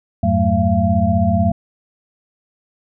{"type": "tone cluster", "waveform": "sine", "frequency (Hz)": [86.3, 102.4, 186.8, 220.9, 681], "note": ["F2", "G#2", "F#3", "A3", "F5"], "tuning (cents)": [-20, -24, 17, 7, -44], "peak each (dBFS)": -19, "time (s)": [0.23, 1.52], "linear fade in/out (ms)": 5, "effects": []}